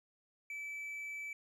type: tone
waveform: triangle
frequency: 2309 Hz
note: D7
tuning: 30 cents flat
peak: -39 dBFS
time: 0.5-1.33 s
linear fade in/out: 2 ms
effects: none